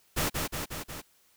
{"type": "noise with echo", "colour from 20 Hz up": "pink", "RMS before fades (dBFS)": -28, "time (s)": [0.16, 0.3], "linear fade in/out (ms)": 20, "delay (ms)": 180, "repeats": 4, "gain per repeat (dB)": -3, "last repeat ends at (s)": 1.02, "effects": ["white hiss -65 dBFS RMS until 1.36 s"]}